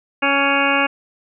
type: harmonic tone with a mistuned harmonic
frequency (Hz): 278.3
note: C#4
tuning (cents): +7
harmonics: 1 / 2 / 3 / 4 / 5 / 6 / 8 / 9 / 10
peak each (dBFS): -23 / -23 / -23 / -23 / -23 / -23 / -23 / -23 / -23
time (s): 0.22-0.87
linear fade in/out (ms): 10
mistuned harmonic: 4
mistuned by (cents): +17
effects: none